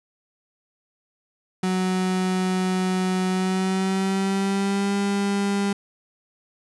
35% pulse tone with pitch glide, 185.5 to 199.97 Hz, F#3 to G3, +5 to +35 cents, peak -19 dBFS, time 1.63-5.73 s, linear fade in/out 5 ms, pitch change +130 cents, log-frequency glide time 3.28-4.95 s, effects resampled to 24000 Hz

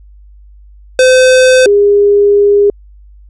square / sine tone pair in turn, 513 / 407.2 Hz, C5 / G#4, -34 / -34 cents, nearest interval major third, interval 400 cents, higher first, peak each -4 dBFS, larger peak neither, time 0.99-1.66 / 1.66-2.7 s, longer second, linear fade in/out 2 ms, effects added 50 Hz sine -35 dBFS peak until 3.29 s + resampled to 22050 Hz

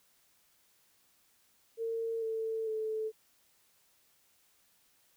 sine tone with pitch steps, 455.1 / 446 / 437.1 Hz, A#4 / A4 / A4, -42 / +23 / -11 cents, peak -32 dBFS, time 1.77-3.12 s, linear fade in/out 50 ms, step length 450 ms, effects white hiss -69 dBFS RMS until 5.16 s

